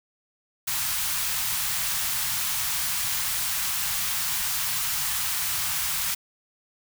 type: band-stop noise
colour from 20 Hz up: white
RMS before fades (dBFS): -27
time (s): 0.67-6.15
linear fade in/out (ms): 10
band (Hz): 170 to 840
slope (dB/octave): 24
effects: none